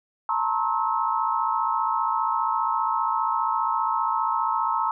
sine tone cluster, 887 / 942 / 1071 / 1296 Hz, A5 / A#5 / C6 / E6, +14 / +18 / +40 / -30 cents, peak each -27 dBFS, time 0.29-4.91 s, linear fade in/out 2 ms, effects none

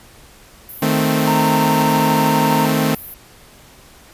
white high-pass noise, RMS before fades -30 dBFS, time 0.69-3.14 s, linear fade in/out 0 ms, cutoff 11000 Hz, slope 96 dB/octave
sawtooth chord, A diminished, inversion second, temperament equal, 155.56 / 220 / 261.6 Hz, Eb3 / A3 / C4, 0 / 0 / 0 cents, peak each -15 dBFS, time 0.82-2.95 s, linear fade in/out 5 ms
triangle tone, 921 Hz, A#5, 21 cents flat, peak -15 dBFS, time 1.27-2.66 s, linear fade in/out 5 ms
effects pink hiss -45 dBFS RMS until 4.13 s + resampled to 32000 Hz

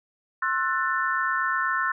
sine chord, F# half-diminished seventh, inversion second, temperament just, 1065.6 / 1332 / 1480 / 1776 Hz, C6 / E6 / F#6 / A6, +31 / +18 / 0 / +16 cents, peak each -28 dBFS, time 0.42-1.92 s, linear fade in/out 5 ms, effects none

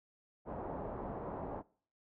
white low-pass noise, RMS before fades -42 dBFS, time 0.45-1.63 s, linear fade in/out 50 ms, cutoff 860 Hz, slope 24 dB/octave, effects noise-tail reverb RT60 0.5 s tail -23 dB re dry

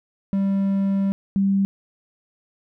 triangle / sine tone pair in turn, 196 / 196 Hz, G3 / G3, 0 / 0 cents, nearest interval unison, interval 0 cents, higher neither, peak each -16 dBFS, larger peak neither, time 0.33-1.12 / 1.36-1.65 s, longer first, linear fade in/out 0 ms, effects none

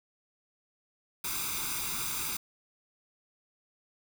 white noise with comb filter, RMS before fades -34 dBFS, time 1.24-2.37 s, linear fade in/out 5 ms, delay 0.82 ms, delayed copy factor +0.8, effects none

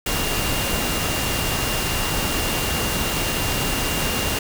sine tone in noise, 2797 Hz, F7, 2 cents sharp, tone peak -30 dBFS, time 0.06-4.39 s, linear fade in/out 5 ms, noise pink, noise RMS -23 dBFS, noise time 0.06-4.39 s, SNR -10 dB, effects none

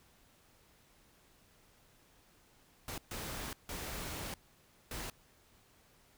pink noise bursts at uneven times, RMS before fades -42 dBFS, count 4, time 2.88-2.98 / 3.11-3.53 / 3.69-4.34 / 4.91-5.1 s, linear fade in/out 2 ms, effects pink hiss -66 dBFS RMS until 6.17 s

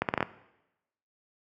accelerating click train, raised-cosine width 0.5 ms, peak -10 dBFS, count 6, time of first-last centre 0.02-0.227 s, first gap 68 ms, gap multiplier 0.75, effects noise-tail reverb RT60 0.9 s tail -17 dB re dry + high-pass 100 Hz 12 dB/octave

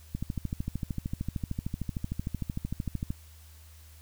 click train, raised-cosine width 5 ms, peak -19 dBFS, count 40, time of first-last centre 0.15-3.105 s, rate 13.2 Hz, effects added 78 Hz sine -50 dBFS peak until 4.01 s + white hiss -58 dBFS RMS until 4.01 s

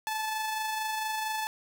sawtooth tone with amplitude modulation, 870 Hz, A5, 20 cents flat, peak -25 dBFS, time 0.07-1.47 s, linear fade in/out 0 ms, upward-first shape sine, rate 24.4 Hz, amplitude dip 30%, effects none

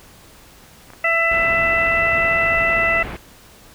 clicks, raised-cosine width 0.5 ms, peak -25 dBFS, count 4, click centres 0.903 / 0.935 / 1.583 / 2.328 s
harmonic tone, 666 Hz, E5, 18 cents sharp, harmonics 1 / 2 / 3 / 4, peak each -22 / -23 / -17 / -22 dBFS, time 1.04-3.03 s, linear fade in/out 5 ms
pink low-pass noise, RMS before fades -30 dBFS, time 1.31-3.17 s, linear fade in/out 5 ms, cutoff 2800 Hz, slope 24 dB/octave
effects pink hiss -46 dBFS RMS until 3.74 s

